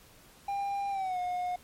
triangle tone with pitch glide, 799 to 720.1 Hz, G5 to F#5, +33 to -47 cents, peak -28 dBFS, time 0.48-1.56 s, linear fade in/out 5 ms, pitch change -180 cents, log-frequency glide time 0.9-1.19 s, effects pink hiss -57 dBFS RMS until 1.63 s + MP3 64 kbps

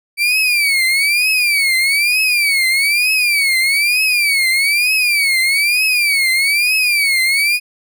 35% pulse tone with vibrato, 2308 Hz, D7, 31 cents flat, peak -10 dBFS, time 0.17-7.6 s, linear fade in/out 50 ms, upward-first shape triangle, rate 1.1 Hz, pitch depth 200 cents each way, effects none

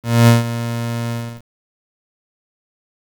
30% pulse tone with ADSR envelope, 117.2 Hz, A#2, 10 cents sharp, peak -3 dBFS, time 0.03-1.43 s, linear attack 250 ms, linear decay 150 ms, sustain -14 dB, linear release 320 ms, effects 7-bit

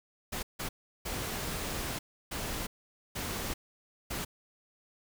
pink noise bursts at uneven times, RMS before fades -36 dBFS, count 6, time 0.32-0.43 / 0.59-0.69 / 1.05-1.99 / 2.31-2.67 / 3.15-3.54 / 4.1-4.25 s, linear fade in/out 10 ms, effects none

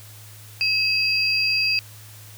sine tone pair together, 2573 / 4771 Hz, E7 / D8, -43 / +26 cents, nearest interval major seventh, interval 1069 cents, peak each -21 dBFS, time 0.61-1.79 s, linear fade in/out 0 ms, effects added 106 Hz sine -43 dBFS peak until 2.37 s + white hiss -46 dBFS RMS until 2.37 s

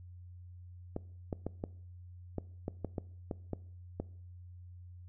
clicks, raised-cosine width 2 ms, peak -22 dBFS, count 11, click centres 0.964 / 1.328 / 1.466 / 1.639 / 2.383 / 2.681 / 2.847 / 2.982 / 3.312 / 3.533 / 4 s, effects noise-tail reverb RT60 0.6 s tail -21 dB re dry + added 89 Hz sine -48 dBFS peak until 5.08 s

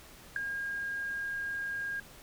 sine tone with ADSR envelope, 1621 Hz, G#6, 42 cents flat, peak -24 dBFS, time 0.36-2 s, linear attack 3 ms, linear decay 4 ms, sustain -9 dB, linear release 4 ms, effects pink hiss -53 dBFS RMS until 2.22 s

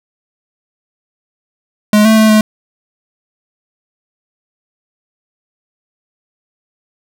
square tone with pitch steps, 210.6 / 220 / 218.2 / 215.3 Hz, G#3 / A3 / A3 / A3, +24 / 0 / -14 / -37 cents, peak -6 dBFS, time 1.93-2.41 s, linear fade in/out 2 ms, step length 120 ms, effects none

